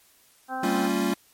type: harmonic tone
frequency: 260 Hz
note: C4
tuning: 11 cents flat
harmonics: 1 / 2 / 3 / 4 / 5 / 6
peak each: -37 / -40 / -30 / -40 / -38 / -37 dBFS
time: 0.48-0.9 s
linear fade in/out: 50 ms
type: chord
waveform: square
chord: G half-diminished seventh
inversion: none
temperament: equal with one note detuned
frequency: 196 / 228.4 / 277.2 / 349.2 Hz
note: G3 / Bb3 / Db4 / F4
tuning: 0 / -35 / 0 / 0 cents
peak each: -29 dBFS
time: 0.63-1.14 s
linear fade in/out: 5 ms
effects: white hiss -59 dBFS RMS until 1.33 s + MP3 64 kbps